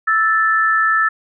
sine tone pair together, 1318.5 / 1758 Hz, E6 / A6, 0 / -2 cents, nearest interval perfect fourth, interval 498 cents, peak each -15 dBFS, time 0.07-1.09 s, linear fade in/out 10 ms, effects none

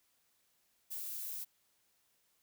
violet noise, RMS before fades -42 dBFS, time 0.9-1.45 s, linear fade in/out 20 ms, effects white hiss -75 dBFS RMS until 2.42 s

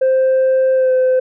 sine tone with pitch glide, 523.3 to 514 Hz, C5 to C5, 0 to -31 cents, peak -8 dBFS, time 0.01-1.2 s, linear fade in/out 10 ms, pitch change -31 cents, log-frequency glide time 0.74-0.92 s, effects tanh soft clip ceiling -9 dBFS

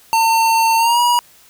square tone with pitch glide, 904 to 963.3 Hz, A5 to B5, +47 to -43 cents, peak -12 dBFS, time 0.13-1.19 s, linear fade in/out 0 ms, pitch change +110 cents, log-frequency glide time 0.77-1 s, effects white hiss -48 dBFS RMS until 1.49 s

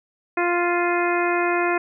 harmonic tone with a mistuned harmonic, 349.2 Hz, F4, in tune, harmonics 1 / 2 / 3 / 4 / 5 / 6 / 7, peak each -22 / -25 / -27 / -28 / -29 / -30 / -30 dBFS, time 0.37-1.78 s, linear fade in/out 5 ms, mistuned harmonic 7, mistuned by +30 cents, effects none

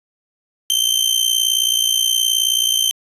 sawtooth tone with amplitude modulation, 3116 Hz, G7, 11 cents flat, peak -8 dBFS, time 0.7-2.91 s, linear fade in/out 0 ms, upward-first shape sine, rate 58.9 Hz, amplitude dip 75%, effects resampled to 32000 Hz

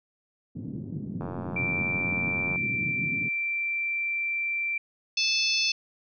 pink band-pass noise, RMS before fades -35 dBFS, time 0.55-3.29 s, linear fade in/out 10 ms, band 120 to 280 Hz, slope 24 dB/octave
click train, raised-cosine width 1 ms, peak -23 dBFS, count 122, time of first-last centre 1.21-2.559 s, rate 89.7 Hz
sine tone, 2349 Hz, D7, in tune, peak -26 dBFS, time 1.56-4.78 s, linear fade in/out 5 ms
harmonic tone, 873 Hz, A5, 14 cents flat, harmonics 3 / 4 / 5 / 6 / 7, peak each -27 / -32 / -29 / -28 / -34 dBFS, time 5.17-5.72 s, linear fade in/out 5 ms
effects none

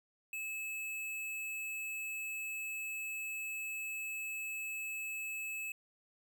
square tone, 2600 Hz, E7, 24 cents flat, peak -39 dBFS, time 0.33-5.72 s, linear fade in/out 2 ms, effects none

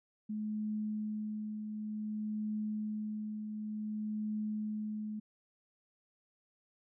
sine tone with tremolo, 213.3 Hz, G#3, 46 cents sharp, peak -33 dBFS, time 0.29-5.2 s, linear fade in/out 10 ms, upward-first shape triangle, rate 0.55 Hz, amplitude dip 45%, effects none

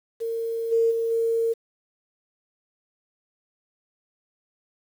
sine tone with level steps, 457.5 Hz, A#4, 32 cents flat, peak -25 / -17 / -22 / -20 dBFS, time 0.2-1.54 s, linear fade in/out 20 ms, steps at 0.71 / 0.9 / 1.1 s, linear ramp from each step 20 ms, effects 8-bit

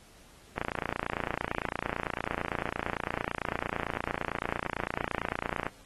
click train, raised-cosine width 0.5 ms, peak -15 dBFS, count 148, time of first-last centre 0.58-5.667 s, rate 28.9 Hz, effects pink hiss -57 dBFS RMS until 5.85 s + AAC 32 kbps

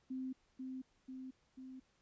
sine tone with echo, 260 Hz, C4, 11 cents flat, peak -39 dBFS, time 0.1-0.33 s, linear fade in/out 10 ms, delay 490 ms, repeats 3, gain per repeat -3 dB, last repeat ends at 1.8 s, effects pink hiss -75 dBFS RMS until 2.01 s + resampled to 16000 Hz

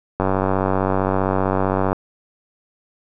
click train, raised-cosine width 1 ms, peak -5 dBFS, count 166, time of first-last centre 0.2-1.93 s, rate 95.4 Hz, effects none

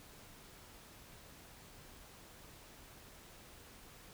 silence, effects pink hiss -57 dBFS RMS until 4.13 s

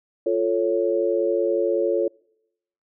sine chord, F augmented, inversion none, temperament equal, 349.2 / 440 / 554.4 Hz, F4 / A4 / C#5, 0 / 0 / 0 cents, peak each -23 dBFS, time 0.26-2.08 s, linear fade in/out 5 ms, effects noise-tail reverb RT60 0.8 s tail -26 dB re dry

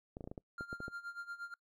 clicks, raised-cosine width 2 ms, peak -31 dBFS, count 10, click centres 0.169 / 0.208 / 0.241 / 0.275 / 0.315 / 0.378 / 0.609 / 0.729 / 0.804 / 0.881 s
triangle tone with tremolo, 1396 Hz, F6, 1 cent flat, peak -38 dBFS, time 0.58-1.54 s, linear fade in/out 2 ms, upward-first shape sine, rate 8.5 Hz, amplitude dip 85%
effects noise-tail reverb RT60 0.1 s tail -25 dB re dry

